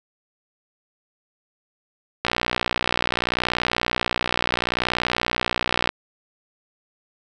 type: click train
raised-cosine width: 0.3 ms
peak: -4 dBFS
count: 222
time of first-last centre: 2.25-5.891 s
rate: 60.7 Hz
effects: none